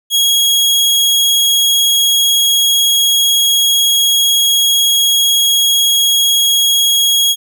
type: tone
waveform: sawtooth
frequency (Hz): 3306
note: G#7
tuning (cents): -9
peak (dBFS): -6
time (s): 0.1-7.36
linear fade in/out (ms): 50
effects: none